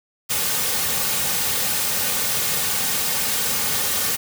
white noise with comb filter, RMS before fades -22 dBFS, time 0.29-4.17 s, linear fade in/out 20 ms, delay 3 ms, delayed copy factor -0.55, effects none

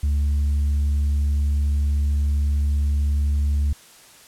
sine tone with tanh clipping, 72.2 Hz, D2, 29 cents flat, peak -18 dBFS, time 0.03-3.73 s, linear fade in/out 5 ms, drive 2 dB, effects white hiss -48 dBFS RMS until 4.27 s + low-pass 11000 Hz 12 dB/octave

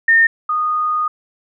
sine tone pair in turn, 1823 / 1233.7 Hz, A#6 / D#6, -39 / -15 cents, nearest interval perfect fifth, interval 676 cents, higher first, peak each -8 / -15 dBFS, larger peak first, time 0.08-0.27 / 0.49-1.08 s, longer second, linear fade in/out 5 ms, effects none

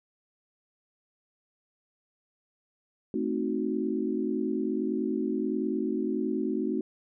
sine chord, A diminished seventh, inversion none, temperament equal, 220 / 261.6 / 311.1 / 370 Hz, A3 / C4 / Eb4 / Gb4, 0 / 0 / 0 / 0 cents, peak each -32 dBFS, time 3.14-6.81 s, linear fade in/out 2 ms, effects none

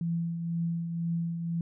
sine tone with tremolo, 168.2 Hz, E3, 35 cents sharp, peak -26 dBFS, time 0.01-1.61 s, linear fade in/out 2 ms, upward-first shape triangle, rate 2 Hz, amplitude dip 50%, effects none

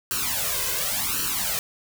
white noise with flanger, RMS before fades -26 dBFS, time 0.11-1.59 s, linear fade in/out 0 ms, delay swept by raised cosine 0.69 to 1.99 ms, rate 0.91 Hz, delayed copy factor +0.9, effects none

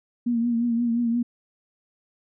sine tone with vibrato, 235.4 Hz, A#3, 17 cents sharp, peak -20 dBFS, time 0.26-1.23 s, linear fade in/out 10 ms, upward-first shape triangle, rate 5.7 Hz, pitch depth 54 cents each way, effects none

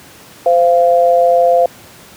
sine tone pair together, 516.9 / 690 Hz, C5 / F5, -21 / -21 cents, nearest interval perfect fourth, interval 500 cents, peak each -10 dBFS, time 0.46-1.66 s, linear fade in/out 2 ms, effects pink hiss -39 dBFS RMS until 2.16 s + high-pass 100 Hz 12 dB/octave

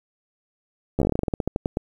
slowing click train, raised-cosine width 2 ms, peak -9 dBFS, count 18, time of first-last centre 0.99-1.771 s, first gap 12 ms, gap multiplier 1.15, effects 8-bit

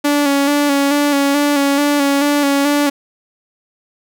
sawtooth tone with vibrato, 284.9 Hz, C#4, 48 cents sharp, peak -8 dBFS, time 0.04-2.9 s, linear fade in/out 10 ms, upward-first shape square, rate 2.3 Hz, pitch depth 31 cents each way, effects none

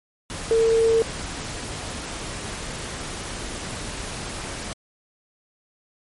sine tone in noise, 452.8 Hz, A4, 50 cents sharp, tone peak -15 dBFS, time 0.51-1.02 s, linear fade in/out 0 ms, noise pink, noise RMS -32 dBFS, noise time 0.3-4.73 s, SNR +14 dB, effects MP3 48 kbps

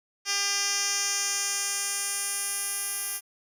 10% pulse tone with band-pass filter sweep, 400 Hz, G4, 35 cents sharp, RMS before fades -29 dBFS, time 0.25-3.21 s, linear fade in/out 50 ms, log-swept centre 5000 to 12000 Hz, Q 2, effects none

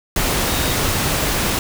sine tone in noise, 3729 Hz, A#7, in tune, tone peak -30 dBFS, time 0.48-0.73 s, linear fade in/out 2 ms, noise pink, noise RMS -19 dBFS, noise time 0.16-1.59 s, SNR -14 dB, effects none

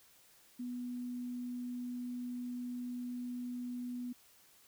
sine tone, 245.8 Hz, B3, 8 cents flat, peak -38 dBFS, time 0.59-4.13 s, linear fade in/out 10 ms, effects white hiss -64 dBFS RMS until 4.67 s

